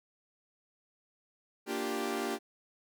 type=chord; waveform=sawtooth; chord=G minor seventh; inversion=first; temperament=equal; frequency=233.1 / 293.7 / 349.2 / 392 Hz; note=Bb3 / D4 / F4 / G4; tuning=0 / 0 / 0 / 0 cents; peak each=-35 / -35 / -36 / -32 dBFS; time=1.66-2.39 s; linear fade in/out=50 ms; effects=none